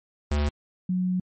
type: tone pair in turn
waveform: square / sine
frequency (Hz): 73.42 / 182.88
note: D2 / F#3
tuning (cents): 0 / -20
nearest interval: octave + major third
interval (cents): 1580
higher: second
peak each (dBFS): -22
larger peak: neither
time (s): 0.31-0.49 / 0.89-1.2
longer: second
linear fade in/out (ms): 5
effects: MP3 32 kbps